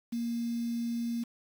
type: tone with quantisation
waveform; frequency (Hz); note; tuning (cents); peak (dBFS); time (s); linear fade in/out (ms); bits
sine; 234.4; A#3; +10; -30; 0.12-1.24; 10; 8
effects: none